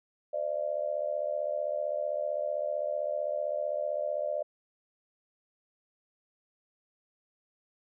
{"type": "tone with amplitude modulation", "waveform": "sine", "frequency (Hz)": 595, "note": "D5", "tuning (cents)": 22, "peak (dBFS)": -25, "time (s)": [0.33, 4.43], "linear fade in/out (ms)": 10, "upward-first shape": "sine", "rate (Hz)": 75.6, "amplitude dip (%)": 90, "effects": []}